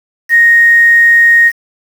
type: tone with quantisation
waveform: sine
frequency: 1864.7 Hz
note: A#6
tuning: in tune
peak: -3 dBFS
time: 0.29-1.52 s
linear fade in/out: 50 ms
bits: 5
effects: none